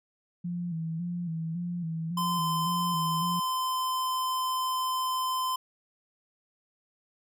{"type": "tone with vibrato", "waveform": "sine", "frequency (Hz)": 168.6, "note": "E3", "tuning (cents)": 39, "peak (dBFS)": -30, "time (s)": [0.44, 3.4], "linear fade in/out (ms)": 10, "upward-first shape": "square", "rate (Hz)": 1.8, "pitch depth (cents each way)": 62}
{"type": "tone", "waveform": "square", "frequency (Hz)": 1029, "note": "C6", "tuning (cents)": -29, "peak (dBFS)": -28, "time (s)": [2.17, 5.56], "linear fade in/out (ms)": 5}
{"effects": []}